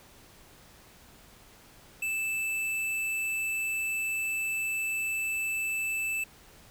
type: tone with tanh clipping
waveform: sine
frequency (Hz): 2637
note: E7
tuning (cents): 0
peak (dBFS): -30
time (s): 2.02-6.24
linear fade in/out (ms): 5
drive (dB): 16
effects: pink hiss -55 dBFS RMS until 6.7 s